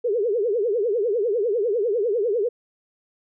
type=tone with vibrato; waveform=sine; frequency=440 Hz; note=A4; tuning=in tune; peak=-19 dBFS; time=0.04-2.49 s; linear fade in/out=10 ms; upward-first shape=triangle; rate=10 Hz; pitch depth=260 cents each way; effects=none